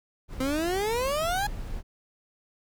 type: noise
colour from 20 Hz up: brown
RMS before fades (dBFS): -36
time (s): 0.28-1.83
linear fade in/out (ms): 50
type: exponential sweep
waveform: 30% pulse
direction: up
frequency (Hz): 255.3 to 842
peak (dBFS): -23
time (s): 0.4-1.47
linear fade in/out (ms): 5
effects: none